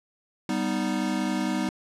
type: chord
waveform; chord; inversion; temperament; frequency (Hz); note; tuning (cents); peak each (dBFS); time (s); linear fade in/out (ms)
square; G augmented; none; equal; 196 / 246.9 / 311.1; G3 / B3 / D#4; 0 / 0 / 0; -30; 0.49-1.69; 2
effects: low-pass 9000 Hz 12 dB/octave